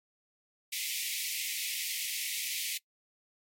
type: high-pass noise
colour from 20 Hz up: pink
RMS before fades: -35 dBFS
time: 0.72-2.78 s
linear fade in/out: 10 ms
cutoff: 2000 Hz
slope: 96 dB/octave
effects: noise-tail reverb RT60 0.1 s tail -23 dB re dry + MP3 64 kbps